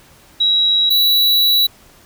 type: tone pair in turn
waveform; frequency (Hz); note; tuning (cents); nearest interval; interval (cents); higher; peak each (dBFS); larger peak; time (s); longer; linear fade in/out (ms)
sine / square; 3868 / 3927; B7 / B7; -37 / -11; unison; 26; second; -11; neither; 0.4-0.9 / 0.9-1.67; second; 10
effects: pink hiss -47 dBFS RMS until 2.05 s